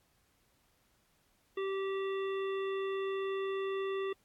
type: harmonic tone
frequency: 388.4 Hz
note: G4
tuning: 16 cents flat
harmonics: 1 / 3 / 5 / 7 / 9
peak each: -33 / -43 / -47 / -50 / -52 dBFS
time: 1.57-4.13 s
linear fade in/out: 5 ms
effects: pink hiss -72 dBFS RMS until 4.24 s + AAC 64 kbps